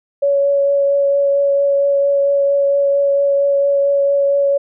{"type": "tone with vibrato", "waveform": "sine", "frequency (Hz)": 561, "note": "C#5", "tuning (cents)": 21, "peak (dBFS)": -11, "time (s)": [0.22, 4.58], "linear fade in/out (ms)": 10, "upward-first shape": "triangle", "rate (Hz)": 4.4, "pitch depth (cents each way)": 11, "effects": []}